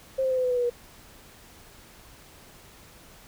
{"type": "tone with pitch steps", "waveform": "sine", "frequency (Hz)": [530, 522.7, 515.5, 508.4, 501.4, 494.5, 487.7, 481], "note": ["C5", "C5", "C5", "C5", "B4", "B4", "B4", "B4"], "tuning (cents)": [22, -2, -26, -50, 26, 2, -22, -46], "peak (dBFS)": -22, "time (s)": [0.18, 0.7], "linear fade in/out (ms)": 10, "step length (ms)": 65, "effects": ["pink hiss -51 dBFS RMS until 3.27 s"]}